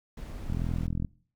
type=noise; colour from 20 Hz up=brown; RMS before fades=-39 dBFS; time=0.17-0.87 s; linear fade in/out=5 ms
type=click train; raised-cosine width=5 ms; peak=-19 dBFS; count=24; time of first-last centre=0.5-1.048 s; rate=42 Hz
effects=noise-tail reverb RT60 0.5 s tail -23 dB re dry